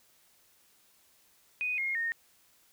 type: tone with pitch steps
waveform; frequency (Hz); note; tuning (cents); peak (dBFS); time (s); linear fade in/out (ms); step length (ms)
sine; 2489 / 2142 / 1843.2; D#7 / C7 / A#6; 0 / +40 / -20; -29; 1.61-2.12; 0; 170
effects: white hiss -65 dBFS RMS until 2.72 s